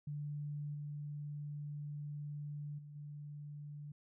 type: tone with level steps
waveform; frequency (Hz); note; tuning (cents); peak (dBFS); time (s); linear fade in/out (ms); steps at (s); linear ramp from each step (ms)
sine; 146.83; D3; 0; -39 / -41 / -49 / -45; 0.07-3.92; 5; 0.74 / 2.78 / 2.95; 10
effects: none